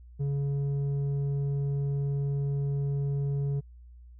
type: tone with low-pass filter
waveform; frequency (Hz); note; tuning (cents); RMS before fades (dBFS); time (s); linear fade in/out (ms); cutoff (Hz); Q
square; 140.6; C#3; +25; -29; 0.19-3.61; 20; 280; 3.6
effects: added 60 Hz sine -47 dBFS peak until 4.19 s